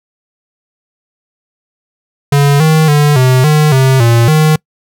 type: tone with pitch steps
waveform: square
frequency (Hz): 142.2 / 157.4 / 147.3 / 128.6 / 152.2 / 132.3 / 116.9 / 155.1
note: C#3 / D#3 / D3 / C3 / D#3 / C3 / A#2 / D#3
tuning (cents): +45 / +20 / +6 / -30 / -38 / +20 / +5 / -5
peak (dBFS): -6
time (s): 2.32-4.56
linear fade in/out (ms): 5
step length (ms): 280
effects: noise-tail reverb RT60 0.1 s tail -26 dB re dry